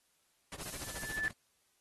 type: noise with tremolo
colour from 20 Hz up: pink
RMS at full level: -43 dBFS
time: 0.52-1.31 s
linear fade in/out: 0 ms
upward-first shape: sine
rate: 14 Hz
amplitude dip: 90%
type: band-stop noise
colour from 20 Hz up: white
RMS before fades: -45 dBFS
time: 0.61-1.16 s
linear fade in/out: 2 ms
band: 280 to 4200 Hz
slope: 12 dB/octave
type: tone with exponential growth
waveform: sine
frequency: 1746 Hz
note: A6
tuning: 14 cents flat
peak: -29 dBFS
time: 0.68-1.28 s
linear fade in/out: 0 ms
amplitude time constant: 130 ms
effects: white hiss -74 dBFS RMS until 1.8 s + AAC 32 kbps